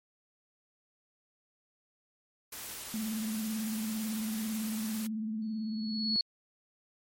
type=noise; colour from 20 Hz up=white; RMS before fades=-42 dBFS; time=2.52-5.07 s; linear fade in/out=5 ms
type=tone with vibrato; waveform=sine; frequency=218.4 Hz; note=A3; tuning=13 cents flat; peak=-32 dBFS; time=2.94-6.16 s; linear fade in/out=0 ms; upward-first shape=triangle; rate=18 Hz; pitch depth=60 cents each way
type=tone with exponential growth; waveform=sine; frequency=4376 Hz; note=C#8; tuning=23 cents flat; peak=-24 dBFS; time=5.42-6.21 s; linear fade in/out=2 ms; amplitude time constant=170 ms
effects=MP3 64 kbps